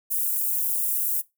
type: high-pass noise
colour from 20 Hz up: white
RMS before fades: -25 dBFS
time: 0.1-1.22 s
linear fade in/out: 20 ms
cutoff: 10000 Hz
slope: 24 dB/octave
effects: noise-tail reverb RT60 0.2 s tail -20 dB re dry

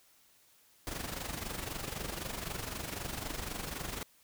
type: noise with amplitude modulation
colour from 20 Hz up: pink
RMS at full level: -37 dBFS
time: 0.87-4.03 s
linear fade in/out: 0 ms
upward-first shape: sine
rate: 23.9 Hz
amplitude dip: 65%
effects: white hiss -65 dBFS RMS until 4.23 s

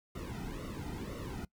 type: noise with flanger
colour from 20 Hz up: brown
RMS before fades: -41 dBFS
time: 0.15-1.45 s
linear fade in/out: 5 ms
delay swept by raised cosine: 1.2 to 1.82 ms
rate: 2 Hz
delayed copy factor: -0.85
effects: noise-tail reverb RT60 0.1 s tail -22 dB re dry

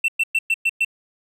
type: tone bursts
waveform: triangle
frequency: 2691 Hz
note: E7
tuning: 35 cents sharp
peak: -14 dBFS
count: 6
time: 0.04-0.848 s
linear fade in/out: 5 ms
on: 43 ms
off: 110 ms
effects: none

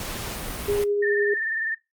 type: noise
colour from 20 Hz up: pink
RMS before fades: -32 dBFS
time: 0-0.84 s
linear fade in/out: 2 ms
type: tone with tremolo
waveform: sine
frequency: 409.4 Hz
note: G#4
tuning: 25 cents flat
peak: -20 dBFS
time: 0.68-1.34 s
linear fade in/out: 5 ms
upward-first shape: sine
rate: 9.9 Hz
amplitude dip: 25%
type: tone with vibrato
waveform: sine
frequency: 1797 Hz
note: A6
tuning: 36 cents sharp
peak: -24 dBFS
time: 1.02-1.75 s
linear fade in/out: 10 ms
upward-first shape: sine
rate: 20 Hz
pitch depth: 50 cents each way
effects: noise-tail reverb RT60 0.2 s tail -19 dB re dry + Opus 48 kbps

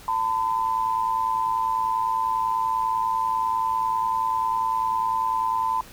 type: tone pair together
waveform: sine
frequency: 899 / 1009.1 Hz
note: A5 / B5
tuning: +37 / +37 cents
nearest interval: major second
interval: 200 cents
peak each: -25 / -23 dBFS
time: 0.08-5.81 s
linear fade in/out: 2 ms
effects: pink hiss -46 dBFS RMS until 5.92 s

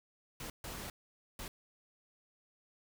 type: noise bursts at uneven times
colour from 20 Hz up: pink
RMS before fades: -44 dBFS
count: 3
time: 0.4-0.5 / 0.64-0.9 / 1.39-1.48 s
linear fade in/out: 2 ms
effects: none

